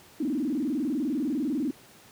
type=tone with vibrato; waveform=sine; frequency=277.2 Hz; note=C#4; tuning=in tune; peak=-25 dBFS; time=0.2-1.71 s; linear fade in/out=5 ms; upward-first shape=square; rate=20 Hz; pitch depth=210 cents each way; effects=pink hiss -53 dBFS RMS until 2.11 s + high-pass 100 Hz 12 dB/octave